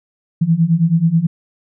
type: beating tone pair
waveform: sine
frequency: 160.3 / 169.6 Hz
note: E3 / E3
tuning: -48 / +50 cents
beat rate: 9.3 Hz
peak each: -15 / -13 dBFS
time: 0.41-1.27 s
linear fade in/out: 10 ms
effects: none